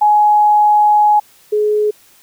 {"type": "tone pair in turn", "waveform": "sine", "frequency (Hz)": [839, 421.9], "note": ["G#5", "G#4"], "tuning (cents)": [17, 27], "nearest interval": "octave", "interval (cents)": 1190, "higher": "first", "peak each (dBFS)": [-7, -11], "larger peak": "first", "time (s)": [[0.01, 1.2], [1.52, 1.91]], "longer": "first", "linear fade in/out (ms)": 10, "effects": ["white hiss -48 dBFS RMS until 2.22 s"]}